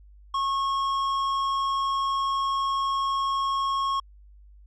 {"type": "tone with tanh clipping", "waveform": "triangle", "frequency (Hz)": 1092, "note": "C#6", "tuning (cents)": -26, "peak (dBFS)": -25, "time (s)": [0.34, 4], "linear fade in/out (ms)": 5, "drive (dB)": 14, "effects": ["added 50 Hz sine -48 dBFS peak until 4.66 s"]}